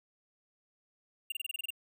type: tone bursts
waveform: square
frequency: 2794 Hz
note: F7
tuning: in tune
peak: -34 dBFS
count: 9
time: 1.3-1.705 s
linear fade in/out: 5 ms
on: 21 ms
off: 27 ms
effects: none